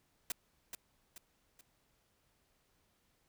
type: noise with echo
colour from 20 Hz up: white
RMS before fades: -37 dBFS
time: 0.3-0.32 s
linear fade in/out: 2 ms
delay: 430 ms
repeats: 3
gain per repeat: -7 dB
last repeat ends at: 1.61 s
effects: pink hiss -75 dBFS RMS until 3.28 s